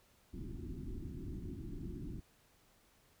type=low-pass noise; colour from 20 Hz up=pink; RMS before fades=-44 dBFS; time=0.33-2.21 s; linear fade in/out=20 ms; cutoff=370 Hz; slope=96 dB/octave; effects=pink hiss -69 dBFS RMS until 3.2 s